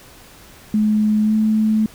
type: tone with pitch glide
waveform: sine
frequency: 213.3 to 217 Hz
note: G#3 to A3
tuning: +46 to -24 cents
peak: -13 dBFS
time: 0.74-1.86 s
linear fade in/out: 2 ms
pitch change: +30 cents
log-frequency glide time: 1.23-1.34 s
effects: pink hiss -44 dBFS RMS until 1.94 s